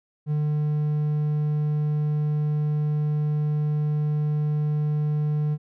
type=tone; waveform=triangle; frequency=150 Hz; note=D3; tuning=37 cents sharp; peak=-19 dBFS; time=0.26-5.58 s; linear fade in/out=50 ms; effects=none